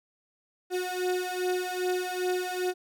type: beating tone pair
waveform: 35% pulse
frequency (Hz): 363 / 365.5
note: F#4 / F#4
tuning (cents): -33 / -21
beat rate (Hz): 2.5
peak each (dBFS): -29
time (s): 0.7-2.74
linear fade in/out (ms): 50
effects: none